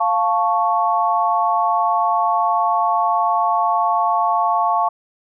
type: chord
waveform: sine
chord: F augmented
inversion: none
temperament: equal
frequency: 698.5 / 880 / 1108.7 Hz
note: F5 / A5 / C#6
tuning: 0 / 0 / 0 cents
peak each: -19 dBFS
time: 0-4.89 s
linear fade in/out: 10 ms
effects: none